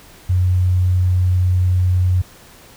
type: tone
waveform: sine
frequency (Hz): 91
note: F#2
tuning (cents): -28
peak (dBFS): -12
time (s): 0.29-2.22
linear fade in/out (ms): 10
effects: pink hiss -44 dBFS RMS until 2.76 s